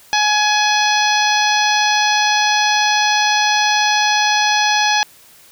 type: harmonic tone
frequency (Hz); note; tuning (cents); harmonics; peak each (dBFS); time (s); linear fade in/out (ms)
841; G#5; +22; 1 / 2 / 3 / 4 / 5 / 6 / 7; -16 / -19 / -21 / -22 / -23 / -24 / -24; 0.13-5.03; 0
effects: white hiss -46 dBFS RMS until 5.51 s